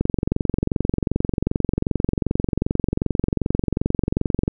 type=click train; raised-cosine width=3 ms; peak=-6 dBFS; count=102; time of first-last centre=0.01-4.479 s; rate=22.6 Hz; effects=none